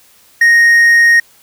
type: tone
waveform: triangle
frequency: 1864.7 Hz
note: A#6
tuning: in tune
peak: -3 dBFS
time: 0.41-1.2 s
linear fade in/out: 5 ms
effects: white hiss -47 dBFS RMS until 1.42 s